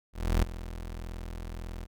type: tone with ADSR envelope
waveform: 30% pulse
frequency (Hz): 41.76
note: E1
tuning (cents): +23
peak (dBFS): -18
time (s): 0.13-1.87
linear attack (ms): 300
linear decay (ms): 3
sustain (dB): -16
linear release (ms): 40
effects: none